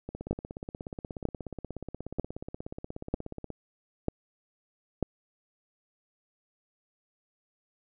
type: two click trains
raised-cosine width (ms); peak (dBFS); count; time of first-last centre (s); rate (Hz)
2; -24 / -13; 58 / 6; 0.09-3.503 / 0.31-5.027; 16.7 / 1.06
effects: none